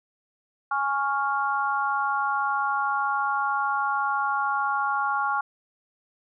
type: chord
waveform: sine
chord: Db major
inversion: second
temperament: equal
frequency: 830.6 / 1108.7 / 1396.9 Hz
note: Ab5 / Db6 / F6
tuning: 0 / 0 / 0 cents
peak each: -27 dBFS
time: 0.71-5.41 s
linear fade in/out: 5 ms
effects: none